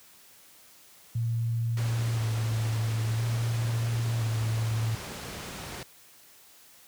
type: tone with vibrato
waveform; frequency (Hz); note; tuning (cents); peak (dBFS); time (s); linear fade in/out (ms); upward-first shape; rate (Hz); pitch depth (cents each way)
sine; 113.8; A#2; -41; -25; 1.15-4.95; 5; square; 0.49; 28
type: low-pass noise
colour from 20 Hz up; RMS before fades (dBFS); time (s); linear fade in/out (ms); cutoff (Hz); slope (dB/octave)
pink; -39; 1.77-5.83; 2; 9800; 12
effects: white hiss -55 dBFS RMS until 6.87 s + high-pass 60 Hz 12 dB/octave